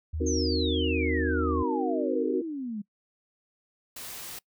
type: tone with pitch glide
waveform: sine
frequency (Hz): 78.6 to 78.01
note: D#2 to D#2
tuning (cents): +18 to +5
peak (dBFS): -29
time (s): 0.13-1.63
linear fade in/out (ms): 10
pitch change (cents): -13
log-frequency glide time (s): 0.54-1.35
type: chord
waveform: sine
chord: C half-diminished seventh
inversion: none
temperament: equal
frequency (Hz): 261.6 / 311.1 / 370 / 466.2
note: C4 / Eb4 / Gb4 / Bb4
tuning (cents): 0 / 0 / 0 / 0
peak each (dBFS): -31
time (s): 0.2-2.42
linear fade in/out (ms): 10
type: exponential sweep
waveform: sine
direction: down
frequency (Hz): 6500 to 199.1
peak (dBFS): -31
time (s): 0.26-2.82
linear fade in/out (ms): 10
type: noise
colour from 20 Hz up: white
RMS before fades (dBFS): -40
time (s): 3.96-4.39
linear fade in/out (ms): 5
effects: noise-tail reverb RT60 0.1 s tail -24 dB re dry